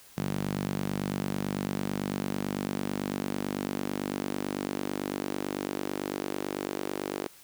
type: tone with high-pass filter sweep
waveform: sawtooth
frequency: 49 Hz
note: G1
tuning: in tune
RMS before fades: -33 dBFS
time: 0.17-7.28 s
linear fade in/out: 0 ms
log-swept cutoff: 170 to 350 Hz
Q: 2.1
effects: white hiss -54 dBFS RMS until 7.43 s